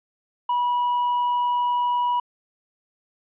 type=tone with tanh clipping; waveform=sine; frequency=974 Hz; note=B5; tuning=24 cents flat; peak=-20 dBFS; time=0.49-2.2 s; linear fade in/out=5 ms; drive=2 dB; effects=resampled to 8000 Hz